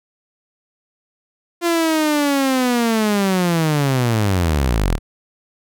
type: linear sweep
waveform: sawtooth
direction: down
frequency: 346.6 to 34.38 Hz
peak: -11 dBFS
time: 1.61-4.99 s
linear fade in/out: 50 ms
effects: none